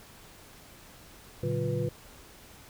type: tone cluster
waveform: sine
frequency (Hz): 115.4 / 141.6 / 184.6 / 351.7 / 492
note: A#2 / C#3 / F#3 / F4 / B4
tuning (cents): -17 / +37 / -4 / +12 / -7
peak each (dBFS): -32 / -32 / -37 / -36 / -33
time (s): 1.43-1.89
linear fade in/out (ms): 5
effects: pink hiss -52 dBFS RMS until 2.69 s